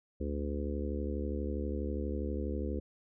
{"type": "harmonic tone", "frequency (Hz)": 72.3, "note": "D2", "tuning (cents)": -27, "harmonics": [1, 3, 4, 5, 6, 7], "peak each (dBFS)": [-35, -40, -41, -42, -43, -43], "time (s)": [0.2, 2.8], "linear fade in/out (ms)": 10, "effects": []}